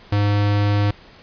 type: tone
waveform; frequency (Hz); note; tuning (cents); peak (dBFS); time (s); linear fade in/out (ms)
square; 102.6; G#2; -21; -16; 0.12-0.91; 5
effects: pink hiss -46 dBFS RMS until 1.22 s + resampled to 11025 Hz